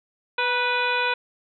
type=harmonic tone with a mistuned harmonic; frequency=493.9 Hz; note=B4; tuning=in tune; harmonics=1 / 2 / 3 / 4 / 5 / 6 / 7 / 8; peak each=-29 / -26 / -26 / -36 / -26 / -38 / -33 / -35 dBFS; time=0.38-1.14 s; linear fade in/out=5 ms; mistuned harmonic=2; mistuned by=-34 cents; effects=none